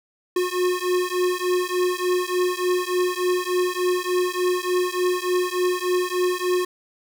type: beating tone pair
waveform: square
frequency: 360 / 363.4 Hz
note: F#4 / F#4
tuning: -47 / -31 cents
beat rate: 3.4 Hz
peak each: -24 dBFS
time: 0.36-6.65 s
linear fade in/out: 5 ms
effects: none